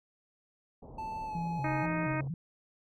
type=low-pass noise; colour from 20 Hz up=pink; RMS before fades=-48 dBFS; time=0.82-2.28 s; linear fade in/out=5 ms; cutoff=910 Hz; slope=48 dB/octave
type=tone with pitch glide; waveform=triangle; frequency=880 to 844.2 Hz; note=A5 to G#5; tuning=0 to +28 cents; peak=-34 dBFS; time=0.98-1.86 s; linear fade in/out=5 ms; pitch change=-72 cents; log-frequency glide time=1.25-1.38 s
type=tone with vibrato; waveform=sine; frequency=151.8 Hz; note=D#3; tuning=42 cents flat; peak=-33 dBFS; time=1.35-2.34 s; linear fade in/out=2 ms; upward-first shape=square; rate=2.1 Hz; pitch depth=180 cents each way
type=harmonic tone; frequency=311.1 Hz; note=D#4; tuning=in tune; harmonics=1 / 2 / 3 / 4 / 5 / 6 / 7 / 8; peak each=-35 / -38 / -40 / -41 / -42 / -43 / -43 / -44 dBFS; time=1.64-2.21 s; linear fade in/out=5 ms
effects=none